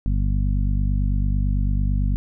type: harmonic tone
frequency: 49 Hz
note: G1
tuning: in tune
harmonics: 1 / 2 / 3 / 4 / 5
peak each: -19 / -25 / -29 / -31 / -33 dBFS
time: 0.06-2.16 s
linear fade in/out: 0 ms
effects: none